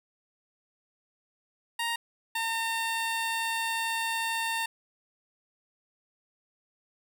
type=tone pair in turn; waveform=15% pulse; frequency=932.3 / 908.9 Hz; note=A#5 / A#5; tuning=0 / -44 cents; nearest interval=unison; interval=44 cents; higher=first; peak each=-22 dBFS; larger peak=neither; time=1.79-1.96 / 2.35-4.66 s; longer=second; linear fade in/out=5 ms; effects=none